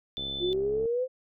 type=tone; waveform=sine; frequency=3520 Hz; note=A7; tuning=in tune; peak=-32 dBFS; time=0.17-0.53 s; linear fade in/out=0 ms
type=click train; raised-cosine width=2 ms; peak=-29 dBFS; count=47; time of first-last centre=0.18-0.856 s; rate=68 Hz
type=exponential sweep; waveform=sine; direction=up; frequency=345.4 to 523.3 Hz; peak=-25 dBFS; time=0.39-1.08 s; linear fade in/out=50 ms
effects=none